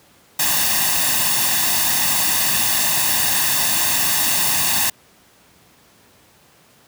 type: noise with comb filter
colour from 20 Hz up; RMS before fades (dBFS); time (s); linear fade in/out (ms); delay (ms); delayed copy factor
white; -18; 0.39-4.9; 5; 1.1; +0.7
effects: pink hiss -52 dBFS RMS until 6.87 s + high-pass 100 Hz 12 dB/octave